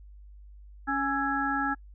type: harmonic tone with a mistuned harmonic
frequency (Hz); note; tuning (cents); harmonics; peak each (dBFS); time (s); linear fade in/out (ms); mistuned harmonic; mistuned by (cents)
277.2; C#4; 0; 1 / 3 / 5 / 6; -31 / -31 / -31 / -31; 0.87-1.75; 20; 5; -68
effects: noise-tail reverb RT60 0.1 s tail -26 dB re dry + added 50 Hz sine -46 dBFS peak until 1.94 s